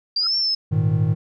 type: exponential two-way sweep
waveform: sine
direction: up then down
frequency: 4699 to 5450 to 5160 Hz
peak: -18 dBFS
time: 0.16-0.55 s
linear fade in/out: 5 ms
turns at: 0.36 s
type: tone with exponential growth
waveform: sine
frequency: 1336 Hz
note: E6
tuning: 23 cents sharp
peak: -28 dBFS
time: 0.19-0.27 s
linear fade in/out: 2 ms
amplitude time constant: 16 ms
type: chord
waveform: triangle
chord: Ab suspended second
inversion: none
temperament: equal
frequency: 103.83 / 116.54 / 155.56 Hz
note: Ab2 / Bb2 / Eb3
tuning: 0 / 0 / 0 cents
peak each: -19 / -20 / -18 dBFS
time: 0.71-1.15 s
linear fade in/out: 20 ms
effects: none